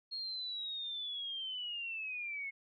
sine linear sweep, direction down, 4292 to 2164 Hz, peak -38 dBFS, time 0.11-2.51 s, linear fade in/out 20 ms, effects none

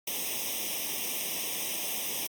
white noise with comb filter, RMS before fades -33 dBFS, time 0.07-2.27 s, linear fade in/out 5 ms, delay 0.34 ms, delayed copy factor +1, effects high-pass 200 Hz 12 dB/octave + Opus 48 kbps

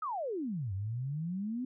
sine exponential two-way sweep, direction down then up, 1319 to 92.5 to 260.5 Hz, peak -33 dBFS, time 0.02-1.65 s, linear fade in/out 5 ms, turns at 0.73 s, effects none

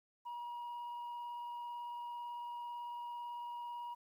sine tone with vibrato, 957 Hz, A#5, 45 cents sharp, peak -39 dBFS, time 0.25-3.95 s, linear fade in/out 20 ms, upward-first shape sine, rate 18 Hz, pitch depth 8 cents each way, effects tanh soft clip ceiling -41 dBFS + 12-bit

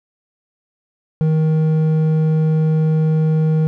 sine tone with hard clipping, 157.3 Hz, D#3, 19 cents sharp, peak -14 dBFS, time 1.21-3.67 s, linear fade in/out 0 ms, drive 6 dB, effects none

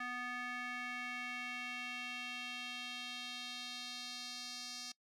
square tone with band-pass filter sweep, 246.9 Hz, B3, in tune, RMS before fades -44 dBFS, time 0-4.92 s, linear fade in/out 5 ms, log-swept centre 1700 to 5000 Hz, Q 2.6, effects noise-tail reverb RT60 0.1 s tail -22 dB re dry

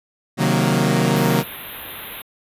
sawtooth chord, C half-diminished seventh, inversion none, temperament equal with one note detuned, 133.1 / 155.56 / 185 / 233.1 Hz, C3 / Eb3 / Gb3 / Bb3, +30 / 0 / 0 / 0 cents, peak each -17 dBFS, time 0.37-1.44 s, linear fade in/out 50 ms
white band-stop noise, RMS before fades -31 dBFS, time 1.16-2.22 s, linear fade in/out 5 ms, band 3800 to 11000 Hz, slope 96 dB/octave
effects resampled to 32000 Hz

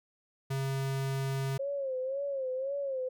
square tone, 135.3 Hz, C#3, 42 cents flat, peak -31 dBFS, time 0.5-1.58 s, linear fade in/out 10 ms
sine tone with vibrato, 538 Hz, C5, 48 cents sharp, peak -31 dBFS, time 1.59-3.09 s, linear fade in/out 10 ms, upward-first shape sine, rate 1.9 Hz, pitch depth 90 cents each way
effects none

